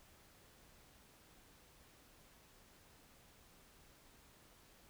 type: silence
effects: pink hiss -65 dBFS RMS until 4.89 s